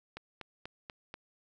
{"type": "click train", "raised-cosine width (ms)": 0.3, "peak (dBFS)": -26, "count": 5, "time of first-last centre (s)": [0.17, 1.141], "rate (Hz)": 4.12, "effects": []}